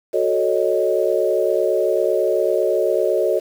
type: chord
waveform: sine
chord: D# half-diminished seventh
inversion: first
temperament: equal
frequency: 370 / 440 / 554.4 / 622.3 Hz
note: F#4 / A4 / C#5 / D#5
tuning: 0 / 0 / 0 / 0 cents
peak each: -21 dBFS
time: 0.13-3.4 s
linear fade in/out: 20 ms
effects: 7-bit